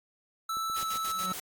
square tone with pitch glide, 1318.5 to 1309.4 Hz, E6 to E6, 0 to -12 cents, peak -31 dBFS, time 0.49-1.33 s, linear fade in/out 5 ms, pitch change -12 cents, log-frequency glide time 0.74-0.89 s
click train, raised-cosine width 2 ms, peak -36 dBFS, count 4, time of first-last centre 0.57-0.958 s, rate 7.74 Hz
white noise with tremolo, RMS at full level -39 dBFS, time 0.76-1.4 s, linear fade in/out 5 ms, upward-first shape square, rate 7 Hz, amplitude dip 80%
45% pulse tone with exponential growth, 185 Hz, F#3, in tune, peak -33 dBFS, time 1.04-1.32 s, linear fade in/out 0 ms, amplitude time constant 59 ms
effects AAC 64 kbps

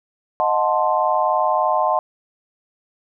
sine chord, D# diminished seventh, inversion none, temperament equal with one note detuned, 622.3 / 725.6 / 880 / 1046.5 Hz, D#5 / F#5 / A5 / C6, 0 / -34 / 0 / 0 cents, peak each -21 dBFS, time 0.4-1.99 s, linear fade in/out 0 ms, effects none

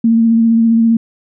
sine tone with vibrato, 228.1 Hz, A#3, 37 cents flat, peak -7 dBFS, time 0.04-0.97 s, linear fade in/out 5 ms, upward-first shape triangle, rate 15 Hz, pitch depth 25 cents each way, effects none

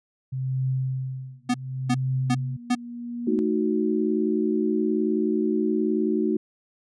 sine tone with tremolo, 130.81 Hz, C3, in tune, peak -21 dBFS, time 0.32-2.57 s, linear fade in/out 10 ms, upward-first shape triangle, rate 0.68 Hz, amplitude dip 100%
sine tone with exponential growth, 239.1 Hz, A#3, 44 cents sharp, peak -25 dBFS, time 1.13-3.39 s, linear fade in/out 0 ms, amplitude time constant 490 ms
square tone bursts, 246.9 Hz, B3, in tune, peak -20 dBFS, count 4, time 1.49-2.752 s, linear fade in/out 10 ms, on 53 ms, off 350 ms
sine chord, D# diminished, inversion second, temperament equal, 220 / 311.1 / 370 Hz, A3 / D#4 / F#4, 0 / 0 / 0 cents, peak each -25 dBFS, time 3.27-6.37 s, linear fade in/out 5 ms
effects resampled to 22050 Hz

